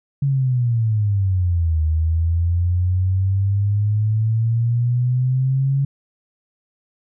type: exponential two-way sweep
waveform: sine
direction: down then up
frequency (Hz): 141.4 to 77.9 to 139.1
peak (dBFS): -15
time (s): 0.22-5.85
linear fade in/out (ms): 5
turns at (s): 1.82
effects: none